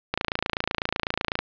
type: click train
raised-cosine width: 0.3 ms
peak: -8 dBFS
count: 36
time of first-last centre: 0.14-1.39 s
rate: 28 Hz
effects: resampled to 11025 Hz + 8-bit